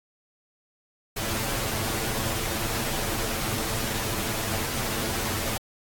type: noise with comb filter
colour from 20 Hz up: pink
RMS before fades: -29 dBFS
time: 1.16-5.58 s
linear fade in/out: 10 ms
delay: 9 ms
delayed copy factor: +0.7
effects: AAC 64 kbps